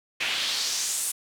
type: noise with band-pass filter sweep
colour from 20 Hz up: pink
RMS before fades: -28 dBFS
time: 0.2-1.12 s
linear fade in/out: 10 ms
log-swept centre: 2500 to 10000 Hz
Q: 2
effects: none